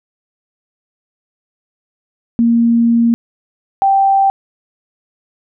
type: tone pair in turn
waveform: sine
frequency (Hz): 233.1 / 782.3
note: A#3 / G5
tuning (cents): 0 / -4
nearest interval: octave + major sixth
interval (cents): 2096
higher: second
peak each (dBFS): -8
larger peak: neither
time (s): 2.39-3.14 / 3.82-4.3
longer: first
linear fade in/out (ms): 0
effects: none